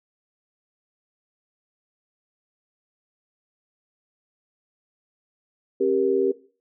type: tone cluster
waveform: sine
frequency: 269.8 / 392.2 / 471.1 Hz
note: C#4 / G4 / A#4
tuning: -47 / +1 / +18 cents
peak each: -27 / -20 / -24 dBFS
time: 5.8-6.32 s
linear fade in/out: 10 ms
effects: noise-tail reverb RT60 0.4 s tail -18 dB re dry